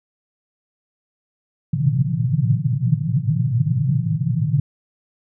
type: band-pass noise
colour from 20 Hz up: pink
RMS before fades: -19 dBFS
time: 1.73-4.6 s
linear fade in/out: 5 ms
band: 110 to 170 Hz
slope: 96 dB/octave
effects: none